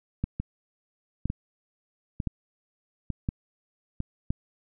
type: two click trains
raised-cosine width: 5 ms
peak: -17 / -14 dBFS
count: 5 / 5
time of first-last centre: 0.4-4.004 / 0.24-4.305 s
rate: 1.11 / 0.984 Hz
effects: none